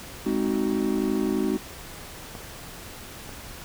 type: chord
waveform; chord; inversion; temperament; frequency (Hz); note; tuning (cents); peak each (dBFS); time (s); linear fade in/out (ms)
triangle; Ab dominant seventh; none; just; 207.7 / 259.6 / 311.5 / 373.8; Ab3 / C4 / Eb4 / Gb4; 0 / -13 / +2 / +18; -26; 0.25-1.58; 20
type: clicks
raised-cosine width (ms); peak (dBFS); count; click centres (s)
1; -25 / -26; 2; 2.352 / 3.293
effects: pink hiss -41 dBFS RMS until 3.64 s